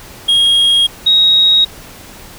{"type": "tone pair in turn", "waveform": ["triangle", "sine"], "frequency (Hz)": [3267, 3783], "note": ["G#7", "A#7"], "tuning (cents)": [-29, 25], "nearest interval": "minor third", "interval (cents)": 254, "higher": "second", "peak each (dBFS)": -6, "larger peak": "neither", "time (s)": [[0.28, 0.87], [1.06, 1.65]], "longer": "neither", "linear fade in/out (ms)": 10, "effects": ["pink hiss -35 dBFS RMS until 2.38 s"]}